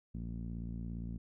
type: tone with low-pass filter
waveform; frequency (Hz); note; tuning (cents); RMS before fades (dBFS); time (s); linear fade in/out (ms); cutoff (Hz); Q
sawtooth; 57.4; A#1; -26; -41; 0.14-1.18; 10; 210; 3.1
effects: none